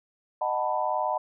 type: chord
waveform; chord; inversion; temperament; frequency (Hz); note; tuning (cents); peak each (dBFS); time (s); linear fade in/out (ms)
sine; B dominant seventh; first; just; 617.4 / 740.8 / 889 / 987.8; D#5 / F#5 / A5 / B5; -14 / +2 / +18 / 0; -30; 0.41-1.18; 5
effects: none